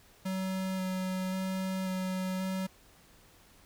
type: tone with vibrato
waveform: square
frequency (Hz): 187.6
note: F#3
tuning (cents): +24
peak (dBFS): -32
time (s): 0.25-2.67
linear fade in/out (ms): 10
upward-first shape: square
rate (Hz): 0.93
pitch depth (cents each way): 11
effects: pink hiss -60 dBFS RMS until 3.65 s